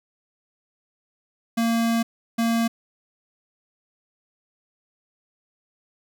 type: tone bursts at uneven times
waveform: square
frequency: 230 Hz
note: A#3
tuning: 23 cents flat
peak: -20 dBFS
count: 2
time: 1.57-2.03 / 2.38-2.68 s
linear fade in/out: 10 ms
effects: none